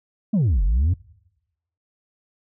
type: exponential two-way sweep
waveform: sine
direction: down then up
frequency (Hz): 233.1 to 42.92 to 97.5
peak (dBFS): -13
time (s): 0.33-0.94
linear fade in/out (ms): 10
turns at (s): 0.63
effects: noise-tail reverb RT60 0.9 s tail -24 dB re dry + tanh soft clip ceiling -15 dBFS